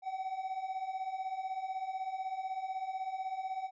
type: beating tone pair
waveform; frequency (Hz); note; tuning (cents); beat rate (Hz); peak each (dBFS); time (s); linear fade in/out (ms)
triangle; 747 / 763; F#5 / G5; +16 / -47; 16; -39 / -35; 0.02-3.71; 50
effects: resampled to 16000 Hz